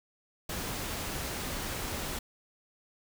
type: noise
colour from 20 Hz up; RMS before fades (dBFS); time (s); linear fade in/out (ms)
pink; -36; 0.49-2.19; 5
effects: none